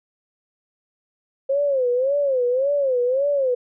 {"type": "tone with vibrato", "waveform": "sine", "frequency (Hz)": 530, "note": "C5", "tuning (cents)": 22, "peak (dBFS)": -17, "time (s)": [1.49, 3.55], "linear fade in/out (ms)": 10, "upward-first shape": "sine", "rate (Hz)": 1.8, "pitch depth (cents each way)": 150, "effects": []}